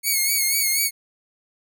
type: tone with vibrato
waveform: 5% pulse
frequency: 2200 Hz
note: C#7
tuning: 14 cents flat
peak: -9 dBFS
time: 0.03-0.91 s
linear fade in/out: 50 ms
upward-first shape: sine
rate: 4.1 Hz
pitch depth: 58 cents each way
effects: none